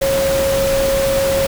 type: tone in noise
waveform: sine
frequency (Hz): 545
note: C#5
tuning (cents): -29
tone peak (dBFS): -14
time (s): 0.01-1.47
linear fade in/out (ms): 10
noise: pink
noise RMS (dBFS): -22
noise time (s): 0.01-1.47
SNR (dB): +5
effects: none